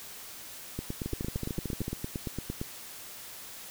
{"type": "two click trains", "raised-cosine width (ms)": 3, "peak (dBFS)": [-20, -20], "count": [12, 17], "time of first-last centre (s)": [[1.06, 1.881], [0.79, 2.614]], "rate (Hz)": [13.4, 8.77], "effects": ["white hiss -45 dBFS RMS until 3.7 s"]}